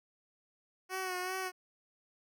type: tone with vibrato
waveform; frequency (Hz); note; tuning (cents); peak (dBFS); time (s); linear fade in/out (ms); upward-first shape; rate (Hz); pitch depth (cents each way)
10% pulse; 370; F#4; 0; -27; 0.89-1.52; 50; sine; 2.6; 38
effects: none

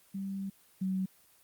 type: tone pair in turn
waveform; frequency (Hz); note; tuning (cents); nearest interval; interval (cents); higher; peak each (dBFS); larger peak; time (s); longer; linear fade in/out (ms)
sine; 195 / 188.79; G3 / F#3; -9 / +35; minor second; 56; first; -34 / -29; second; 0.14-0.5 / 0.81-1.06; first; 10
effects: white hiss -63 dBFS RMS until 1.43 s + Opus 24 kbps

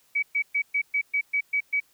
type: tone bursts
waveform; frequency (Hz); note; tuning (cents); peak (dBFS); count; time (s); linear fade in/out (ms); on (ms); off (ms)
sine; 2275; C#7; +44; -21; 9; 0.15-1.803; 10; 77; 120
effects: white hiss -63 dBFS RMS until 1.93 s

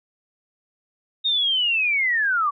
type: linear sweep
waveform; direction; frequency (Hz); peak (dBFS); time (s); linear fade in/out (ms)
sine; down; 3729 to 1116; -18; 1.24-2.51; 20
effects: none

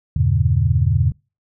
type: chord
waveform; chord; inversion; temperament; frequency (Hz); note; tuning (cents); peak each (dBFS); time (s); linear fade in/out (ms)
sine; E diminished seventh; none; just; 82.41 / 98.89 / 118.67 / 142.4; E2 / G2 / Bb2 / Db3; 0 / +16 / +31 / +47; -19; 0.16-1.12; 5
effects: noise-tail reverb RT60 0.3 s tail -26 dB re dry

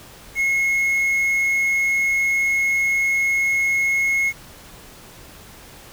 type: tone with quantisation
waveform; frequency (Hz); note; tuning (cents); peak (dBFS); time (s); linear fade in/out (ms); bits
triangle; 2169; C#7; -38; -15; 0.35-4.33; 50; 7
effects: pink hiss -43 dBFS RMS until 5.92 s

